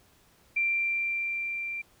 sine tone with level ramp, 2362 Hz, D7, 9 cents sharp, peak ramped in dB -23 to -32 dBFS, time 0.56-1.82 s, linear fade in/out 10 ms, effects pink hiss -62 dBFS RMS until 2 s

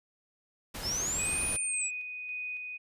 pink noise, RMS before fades -39 dBFS, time 0.74-1.57 s, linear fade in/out 10 ms
sine linear two-way sweep, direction up then down, 4978 to 9650 to 7630 Hz, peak -30 dBFS, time 0.82-1.91 s, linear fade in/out 50 ms, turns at 1.47 s
sine tone with tremolo, 2489 Hz, D#7, in tune, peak -34 dBFS, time 1.18-2.78 s, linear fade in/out 20 ms, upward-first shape square, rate 1.8 Hz, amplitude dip 30%
effects resampled to 32000 Hz

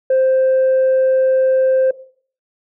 sine tone, 523.3 Hz, C5, in tune, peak -9 dBFS, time 0.1-1.91 s, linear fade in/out 5 ms, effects noise-tail reverb RT60 0.5 s tail -18 dB re dry + tanh soft clip ceiling -9 dBFS

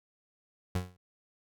30% pulse tone with exponential decay, 90.7 Hz, F#2, 34 cents flat, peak -24 dBFS, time 0.75-0.97 s, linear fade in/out 5 ms, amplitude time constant 46 ms, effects none

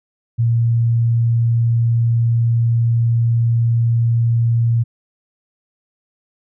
sine tone, 116.54 Hz, A#2, in tune, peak -12 dBFS, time 0.38-4.84 s, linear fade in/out 20 ms, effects none

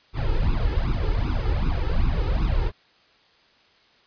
brown noise with flanger, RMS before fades -22 dBFS, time 0.13-2.72 s, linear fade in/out 50 ms, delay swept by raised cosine 0.78 to 2.38 ms, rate 2.6 Hz, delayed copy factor +1, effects white hiss -58 dBFS RMS until 4.06 s + resampled to 11025 Hz

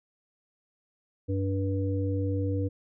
harmonic tone, 96.9 Hz, G2, 20 cents flat, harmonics 1 / 3 / 5, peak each -27 / -32 / -34 dBFS, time 1.28-2.69 s, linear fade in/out 20 ms, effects none

